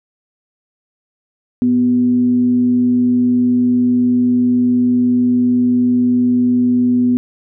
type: tone with frequency modulation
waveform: sine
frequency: 246.9 Hz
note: B3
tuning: in tune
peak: -10 dBFS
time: 1.62-7.17 s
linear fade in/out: 0 ms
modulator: 137 Hz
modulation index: 0.2
effects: none